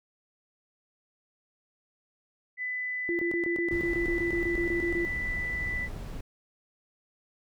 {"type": "tone with pitch glide", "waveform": "sine", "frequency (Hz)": [2000, 1985], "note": ["B6", "B6"], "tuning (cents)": [21, 8], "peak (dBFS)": -30, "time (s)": [2.57, 5.89], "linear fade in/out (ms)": 50, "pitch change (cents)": -13, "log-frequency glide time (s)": [2.76, 4.99]}
{"type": "tone bursts", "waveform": "sine", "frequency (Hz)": 343.9, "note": "F4", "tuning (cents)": -27, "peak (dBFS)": -27, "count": 16, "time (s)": [3.09, 5.05], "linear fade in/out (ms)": 0, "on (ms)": 100, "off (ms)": 24}
{"type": "noise", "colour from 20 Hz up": "brown", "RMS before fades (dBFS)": -37, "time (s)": [3.71, 6.21], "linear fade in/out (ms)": 5}
{"effects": []}